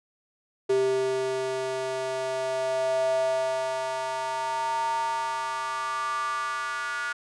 square tone with high-pass filter sweep, 130.81 Hz, C3, in tune, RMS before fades -28 dBFS, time 0.69-7.13 s, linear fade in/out 10 ms, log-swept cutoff 410 to 1400 Hz, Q 7, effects resampled to 22050 Hz

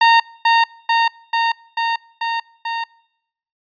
sawtooth tone with echo, 921 Hz, A#5, 21 cents flat, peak -5 dBFS, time 0.01-0.2 s, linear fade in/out 5 ms, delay 440 ms, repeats 6, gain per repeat -2 dB, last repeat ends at 2.84 s, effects noise-tail reverb RT60 0.8 s tail -25 dB re dry + resampled to 11025 Hz

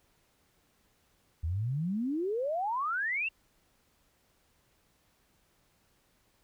sine exponential sweep, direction up, 75.7 to 2790 Hz, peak -29 dBFS, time 1.43-3.29 s, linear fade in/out 10 ms, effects pink hiss -70 dBFS RMS until 6.43 s

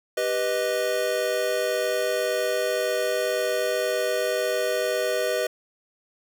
square chord, G augmented, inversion none, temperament equal, 392 / 493.9 / 622.3 Hz, G4 / B4 / D#5, 0 / 0 / 0 cents, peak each -31 / -27 / -27 dBFS, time 0.17-5.47 s, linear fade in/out 5 ms, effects none

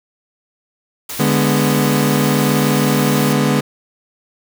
white noise, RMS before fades -27 dBFS, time 1.09-3.33 s, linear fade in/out 5 ms
30% pulse chord, G# diminished, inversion second, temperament equal, 146.83 / 207.7 / 246.9 Hz, D3 / G#3 / B3, 0 / 0 / 0 cents, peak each -14 / -15 / -15 dBFS, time 1.19-3.61 s, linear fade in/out 10 ms
effects none

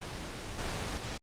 pink noise with level steps, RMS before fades -40 / -35 / -39 dBFS, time 0.01-1.18 s, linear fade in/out 10 ms, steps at 0.58 / 0.97 s, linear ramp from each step 10 ms, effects low-pass 7000 Hz 12 dB/octave + Opus 32 kbps

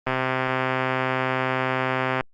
click train, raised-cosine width 0.5 ms, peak -8 dBFS, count 279, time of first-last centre 0.07-2.208 s, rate 130 Hz, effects Opus 32 kbps

